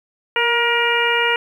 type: harmonic tone with a mistuned harmonic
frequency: 473.9 Hz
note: A#4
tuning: 28 cents sharp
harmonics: 1 / 2 / 3 / 4 / 5 / 6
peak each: -22 / -22 / -22 / -22 / -22 / -22 dBFS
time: 0.36-1.36 s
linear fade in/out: 2 ms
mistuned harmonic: 1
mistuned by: -21 cents
effects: 8-bit